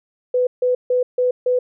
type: tone bursts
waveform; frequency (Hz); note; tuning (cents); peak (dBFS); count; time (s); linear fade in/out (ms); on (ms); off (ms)
sine; 499.2; B4; +19; -14; 5; 0.34-1.59; 5; 130; 150
effects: none